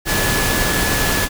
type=tone in noise; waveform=sine; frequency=1712 Hz; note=A6; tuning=48 cents flat; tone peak=-23 dBFS; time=0.05-1.29 s; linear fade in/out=50 ms; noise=pink; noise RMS=-18 dBFS; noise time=0.05-1.29 s; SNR=-8 dB; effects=none